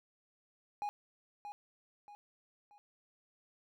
triangle tone with echo, 825 Hz, G#5, 12 cents flat, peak -33 dBFS, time 0.82-0.89 s, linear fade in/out 0 ms, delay 630 ms, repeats 3, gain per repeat -8 dB, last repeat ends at 2.78 s, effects none

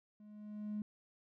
triangle tone with level ramp, 210.2 Hz, G#3, 21 cents sharp, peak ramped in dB -53 to -32 dBFS, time 0.2-0.82 s, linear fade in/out 2 ms, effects tanh soft clip ceiling -34 dBFS

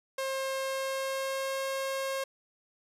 sawtooth tone with pitch glide, 534 to 538.3 Hz, C5 to C5, +35 to +49 cents, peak -27 dBFS, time 0.18-2.24 s, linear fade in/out 5 ms, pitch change +14 cents, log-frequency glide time 0.57-1.65 s, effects resampled to 32000 Hz

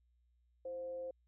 sine tone with frequency modulation, 523.3 Hz, C5, in tune, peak -40 dBFS, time 0.65-1.11 s, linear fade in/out 5 ms, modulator 192 Hz, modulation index 0.22, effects added 60 Hz sine -70 dBFS peak until 1.27 s

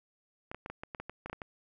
clicks, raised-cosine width 0.5 ms, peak -25 dBFS, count 12, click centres 0.515 / 0.546 / 0.661 / 0.7 / 0.835 / 0.948 / 1 / 1.096 / 1.26 / 1.298 / 1.33 / 1.418 s, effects none

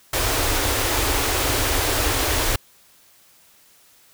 pink band-stop noise, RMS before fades -21 dBFS, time 0.13-2.56 s, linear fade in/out 5 ms, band 120 to 260 Hz, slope 96 dB/octave, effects white hiss -54 dBFS RMS until 4.13 s

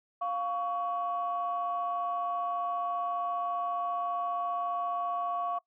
sine tone pair together, 702 / 1121.3 Hz, F5 / C#6, +9 / +20 cents, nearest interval minor sixth, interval 811 cents, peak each -32 / -31 dBFS, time 0.21-5.59 s, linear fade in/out 10 ms, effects noise-tail reverb RT60 0.1 s tail -21 dB re dry + tanh soft clip ceiling -22 dBFS

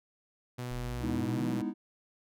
sawtooth tone with pitch glide, 123.47 to 121.91 Hz, B2 to B2, 0 to -22 cents, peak -32 dBFS, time 0.58-1.62 s, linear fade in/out 10 ms, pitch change -22 cents, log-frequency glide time 0.73-0.84 s
triangle exponential sweep, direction up, 31.62 to 207.7 Hz, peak -36 dBFS, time 0.71-1.57 s, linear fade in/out 0 ms
triangle chord, E major seventh, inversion first, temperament just, 206 / 247.2 / 309 / 329.6 Hz, G#3 / B3 / D#4 / E4, -14 / +2 / -12 / 0 cents, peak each -35 / -34 / -34 / -36 dBFS, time 1-1.74 s, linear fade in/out 50 ms
effects none

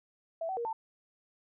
sine tone with pitch steps, 659 / 759 / 470.5 / 892 Hz, E5 / F#5 / A#4 / A5, -1 / +44 / +16 / +23 cents, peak -32 dBFS, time 0.41-0.73 s, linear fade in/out 5 ms, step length 80 ms, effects none

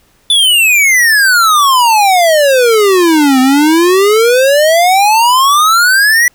square exponential two-way sweep, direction down then up, 3520 to 254.5 to 1970 Hz, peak -6 dBFS, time 0.3-6.28 s, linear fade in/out 2 ms, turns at 3.4 s, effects pink hiss -51 dBFS RMS until 6.34 s

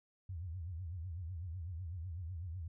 sine tone with vibrato, 86.6 Hz, F2, 14 cents flat, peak -40 dBFS, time 0.29-2.68 s, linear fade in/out 5 ms, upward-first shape triangle, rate 8 Hz, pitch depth 210 cents each way, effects none

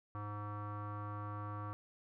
square tone with low-pass filter, 103.83 Hz, G#2, in tune, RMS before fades -43 dBFS, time 0.15-1.73 s, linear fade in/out 0 ms, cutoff 1200 Hz, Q 8, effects none

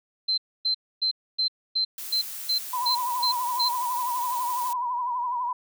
sine tone bursts, 4100 Hz, C8, 36 cents flat, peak -21 dBFS, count 10, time 0.28-3.69 s, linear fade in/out 10 ms, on 98 ms, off 270 ms
blue noise, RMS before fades -36 dBFS, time 1.98-4.73 s, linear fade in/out 2 ms
sine tone with vibrato, 981 Hz, B5, 12 cents flat, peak -25 dBFS, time 2.73-5.53 s, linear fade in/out 5 ms, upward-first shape triangle, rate 12 Hz, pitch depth 81 cents each way
effects none

